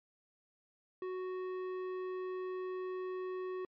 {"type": "tone with tanh clipping", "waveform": "triangle", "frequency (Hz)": 370, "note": "F#4", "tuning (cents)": 0, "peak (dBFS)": -39, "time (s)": [1.02, 3.65], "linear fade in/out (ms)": 2, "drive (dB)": 16, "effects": ["MP3 48 kbps"]}